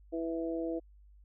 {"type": "harmonic tone", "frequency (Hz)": 164.81, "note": "E3", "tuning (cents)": 0, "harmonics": [2, 3, 4], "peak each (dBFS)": [-34, -38, -40], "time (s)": [0.12, 0.8], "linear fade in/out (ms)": 20, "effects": ["added 50 Hz sine -55 dBFS peak until 1.24 s"]}